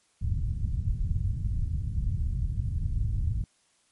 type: low-pass noise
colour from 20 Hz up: white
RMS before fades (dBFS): -28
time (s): 0.21-3.44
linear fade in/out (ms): 5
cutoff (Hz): 110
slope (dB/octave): 24
effects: white hiss -67 dBFS RMS until 3.91 s + MP3 48 kbps